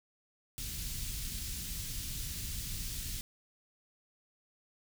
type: band-stop noise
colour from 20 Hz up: pink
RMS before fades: -39 dBFS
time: 0.58-3.21 s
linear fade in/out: 0 ms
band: 130 to 3900 Hz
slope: 12 dB/octave
effects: none